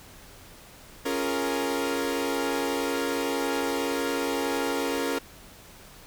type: chord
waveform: sawtooth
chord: Bb minor seventh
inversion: first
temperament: equal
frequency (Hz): 277.2 / 349.2 / 415.3 / 466.2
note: Db4 / F4 / Ab4 / Bb4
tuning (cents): 0 / 0 / 0 / 0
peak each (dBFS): -26 / -30 / -30 / -26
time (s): 1.05-5.19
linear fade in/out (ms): 10
effects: pink hiss -49 dBFS RMS until 6.06 s